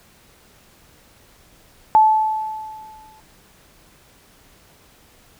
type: tone with exponential decay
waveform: sine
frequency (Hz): 869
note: A5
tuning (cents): -22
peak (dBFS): -7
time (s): 1.95-3.2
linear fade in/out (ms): 0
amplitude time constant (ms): 270
effects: pink hiss -52 dBFS RMS until 5.39 s